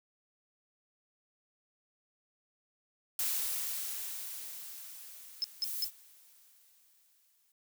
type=noise with exponential decay; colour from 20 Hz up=blue; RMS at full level=-32 dBFS; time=3.19-7.52 s; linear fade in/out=2 ms; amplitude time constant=940 ms
type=tone bursts; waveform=sine; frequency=5200 Hz; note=E8; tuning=24 cents flat; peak=-29 dBFS; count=3; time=5.42-5.843 s; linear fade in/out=0 ms; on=21 ms; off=180 ms
type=noise; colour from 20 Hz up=violet; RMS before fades=-38 dBFS; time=5.61-5.91 s; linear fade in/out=50 ms
effects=none